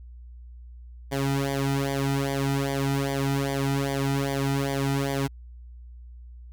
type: tone with flanger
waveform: sawtooth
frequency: 137.9 Hz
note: C#3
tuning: 9 cents flat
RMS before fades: -26 dBFS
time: 1.11-5.28 s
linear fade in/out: 20 ms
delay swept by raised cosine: 0.74 to 1.84 ms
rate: 2.5 Hz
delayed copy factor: -0.9
effects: added 60 Hz sine -41 dBFS peak until 6.52 s